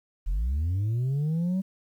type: linear sweep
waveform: sine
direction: up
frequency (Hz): 38.06 to 193.6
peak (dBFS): -21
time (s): 0.26-1.62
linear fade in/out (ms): 20
effects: tanh soft clip ceiling -23 dBFS + 10-bit